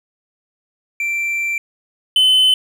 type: tone pair in turn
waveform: triangle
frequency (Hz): 2349 / 3040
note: D7 / F#7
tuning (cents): 0 / +46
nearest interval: major third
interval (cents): 446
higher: second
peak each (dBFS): -16 / -8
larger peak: second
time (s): 1-1.58 / 2.16-2.54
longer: first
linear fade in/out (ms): 2
effects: none